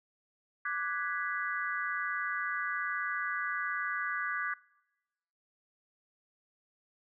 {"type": "chord", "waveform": "sine", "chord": "G# half-diminished seventh", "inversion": "second", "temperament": "equal", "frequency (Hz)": [1174.7, 1480, 1661.2, 1975.5], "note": ["D6", "F#6", "G#6", "B6"], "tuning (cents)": [0, 0, 0, 0], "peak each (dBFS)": [-37, -37, -36, -40], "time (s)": [0.65, 4.54], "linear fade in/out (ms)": 5, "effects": ["noise-tail reverb RT60 1.0 s tail -23 dB re dry"]}